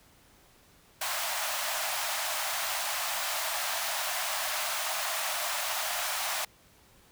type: high-pass noise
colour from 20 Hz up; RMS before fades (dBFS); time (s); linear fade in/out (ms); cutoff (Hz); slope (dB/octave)
pink; -32; 1.01-6.45; 5; 600; 96
effects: pink hiss -60 dBFS RMS until 7.11 s